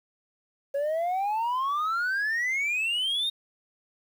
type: exponential sweep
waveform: sine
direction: up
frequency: 550 to 3739 Hz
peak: -22 dBFS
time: 0.74-3.3 s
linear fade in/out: 10 ms
effects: tanh soft clip ceiling -24 dBFS + 9-bit